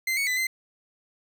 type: tone with pitch steps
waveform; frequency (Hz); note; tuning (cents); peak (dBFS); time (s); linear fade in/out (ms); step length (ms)
40% pulse; 2073 / 2222 / 2004 / 2066; C7 / C#7 / B6 / C7; -17 / +4 / +25 / -22; -23; 0.07-0.47; 5; 100
effects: none